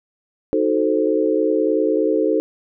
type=chord; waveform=sine; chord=D# diminished seventh; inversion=none; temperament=equal; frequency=311.1 / 370 / 440 / 523.3 Hz; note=D#4 / F#4 / A4 / C5; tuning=0 / 0 / 0 / 0 cents; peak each=-20 / -23 / -19 / -22 dBFS; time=0.53-2.4 s; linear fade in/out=0 ms; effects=none